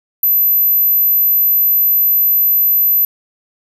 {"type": "tone", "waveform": "sine", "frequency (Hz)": 12050, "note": "F#9", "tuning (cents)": 30, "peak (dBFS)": -9, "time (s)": [0.23, 3.05], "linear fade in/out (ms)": 2, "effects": []}